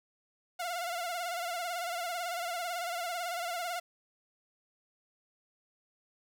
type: tone with vibrato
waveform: sawtooth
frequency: 698.5 Hz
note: F5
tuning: in tune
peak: -30 dBFS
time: 0.59-3.8 s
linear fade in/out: 10 ms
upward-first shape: sine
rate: 18 Hz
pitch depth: 71 cents each way
effects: 10-bit